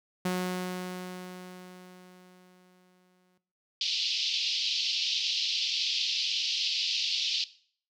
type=tone with exponential decay; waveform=sawtooth; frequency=182.3 Hz; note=F#3; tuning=25 cents flat; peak=-22 dBFS; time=0.25-3.38 s; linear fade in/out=5 ms; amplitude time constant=680 ms
type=band-pass noise; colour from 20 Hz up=white; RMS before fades=-30 dBFS; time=3.81-7.44 s; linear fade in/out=2 ms; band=2700 to 5100 Hz; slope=48 dB/octave
effects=noise-tail reverb RT60 0.5 s tail -17 dB re dry